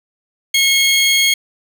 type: tone pair together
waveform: 30% pulse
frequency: 2177 / 3254 Hz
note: C#7 / G#7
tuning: -32 / -36 cents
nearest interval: perfect fifth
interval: 696 cents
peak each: -11 dBFS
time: 0.54-1.34 s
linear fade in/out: 5 ms
effects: none